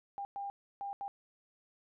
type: tone bursts at uneven times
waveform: sine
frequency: 800 Hz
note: G5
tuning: 35 cents sharp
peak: -37 dBFS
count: 4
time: 0.18-0.25 / 0.36-0.5 / 0.81-0.93 / 1.01-1.08 s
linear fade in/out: 0 ms
effects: none